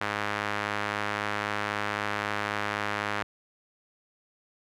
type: tone with band-pass filter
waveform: sawtooth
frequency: 103.83 Hz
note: G#2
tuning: in tune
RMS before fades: -31 dBFS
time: 0.01-3.23 s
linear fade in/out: 5 ms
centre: 1600 Hz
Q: 1.2
effects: none